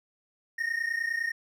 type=tone pair together; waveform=triangle; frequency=1834 / 1863.9 Hz; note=A#6 / A#6; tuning=-29 / -1 cents; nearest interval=unison; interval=28 cents; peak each=-29 / -29 dBFS; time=0.58-1.32 s; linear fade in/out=10 ms; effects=none